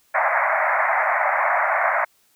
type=band-pass noise; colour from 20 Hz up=pink; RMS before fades=-20 dBFS; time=0.14-2.05 s; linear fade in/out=10 ms; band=590 to 2200 Hz; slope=96 dB/octave; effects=white hiss -61 dBFS RMS until 2.35 s